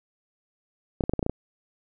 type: clicks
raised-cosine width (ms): 2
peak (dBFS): -12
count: 8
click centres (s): 1.008 / 1.038 / 1.095 / 1.136 / 1.193 / 1.228 / 1.264 / 1.296
effects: none